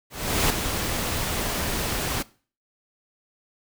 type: noise with ADSR envelope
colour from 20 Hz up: pink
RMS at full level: -20 dBFS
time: 0.1-2.23 s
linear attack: 400 ms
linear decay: 4 ms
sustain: -7 dB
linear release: 14 ms
effects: noise-tail reverb RT60 0.4 s tail -20 dB re dry